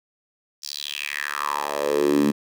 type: tone with high-pass filter sweep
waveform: 10% pulse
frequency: 72.6 Hz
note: D2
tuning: 19 cents flat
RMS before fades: -24 dBFS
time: 0.62-2.32 s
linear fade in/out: 20 ms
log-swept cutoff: 5400 to 220 Hz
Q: 4.5
effects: none